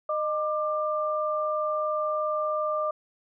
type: tone pair together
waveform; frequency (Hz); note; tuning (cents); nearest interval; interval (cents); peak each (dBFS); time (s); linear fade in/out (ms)
sine; 614 / 1188.9; D#5 / D6; -23 / +21; major seventh; 1144; -27 / -28; 0.09-2.91; 5
effects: none